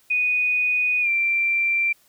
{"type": "tone with pitch glide", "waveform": "sine", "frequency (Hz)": [2480, 2357], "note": ["D#7", "D7"], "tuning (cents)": [-6, 6], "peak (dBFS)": -18, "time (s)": [0.1, 1.93], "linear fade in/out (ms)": 10, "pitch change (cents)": -88, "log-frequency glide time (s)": [1.01, 1.09], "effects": ["white hiss -59 dBFS RMS until 2.08 s"]}